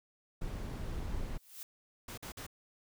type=noise; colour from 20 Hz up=brown; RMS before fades=-38 dBFS; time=0.41-1.38 s; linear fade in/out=10 ms
type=noise with exponential growth; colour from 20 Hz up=blue; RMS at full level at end=-43 dBFS; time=1.25-1.63 s; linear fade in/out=0 ms; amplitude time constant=81 ms
type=noise bursts; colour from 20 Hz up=pink; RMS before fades=-45 dBFS; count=3; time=2.08-2.466 s; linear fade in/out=5 ms; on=96 ms; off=49 ms
effects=none